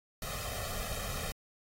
pink noise with comb filter, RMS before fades -38 dBFS, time 0.22-1.32 s, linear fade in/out 2 ms, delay 1.6 ms, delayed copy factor +1, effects AAC 48 kbps

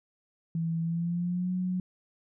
sine tone with pitch glide, 164.81 to 182.87 Hz, E3 to F#3, 0 to -20 cents, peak -27 dBFS, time 0.55-1.8 s, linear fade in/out 2 ms, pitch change +180 cents, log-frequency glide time 0.82-1.52 s, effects none

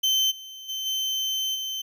35% pulse tone with level steps, 3086 Hz, G7, 28 cents flat, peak -18 / -37 / -27 / -23 / -27 dBFS, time 0.03-1.82 s, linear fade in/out 10 ms, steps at 0.3 / 0.68 / 0.85 / 1.54 s, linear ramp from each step 20 ms, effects none

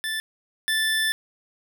25% pulse tone pair in turn, 1760 / 1760 Hz, A6 / A6, 0 / 0 cents, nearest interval unison, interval 0 cents, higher neither, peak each -22 / -17 dBFS, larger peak second, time 0.04-0.2 / 0.68-1.12 s, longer second, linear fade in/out 0 ms, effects none

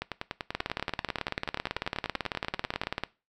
two click trains, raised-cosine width 0.3 ms, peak -16 / -13 dBFS, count 30 / 46, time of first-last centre 0.02-2.836 / 0.55-3.036 s, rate 10.3 / 18.1 Hz, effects noise-tail reverb RT60 0.3 s tail -20 dB re dry

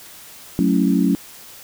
sine chord, F# minor seventh, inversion none, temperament equal, 185 / 220 / 277.2 / 329.6 Hz, F#3 / A3 / C#4 / E4, 0 / 0 / 0 / 0 cents, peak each -18 / -20 / -18 / -24 dBFS, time 0.59-1.15 s, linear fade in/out 0 ms, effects white hiss -41 dBFS RMS until 1.63 s

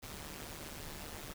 pink noise with amplitude modulation, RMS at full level -43 dBFS, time 0.02-1.34 s, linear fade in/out 20 ms, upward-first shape sine, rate 150 Hz, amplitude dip 75%, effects none

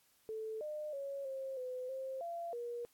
sine tone with pitch steps, 439.1 / 605 / 555 / 534 / 506 / 529 / 683 / 476.8 Hz, A4 / D#5 / C#5 / C5 / B4 / C5 / F5 / A#4, -4 / -49 / +2 / +35 / +42 / +19 / -39 / +39 cents, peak -39 dBFS, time 0.29-2.85 s, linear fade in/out 0 ms, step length 320 ms, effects white hiss -71 dBFS RMS until 2.93 s + AAC 64 kbps

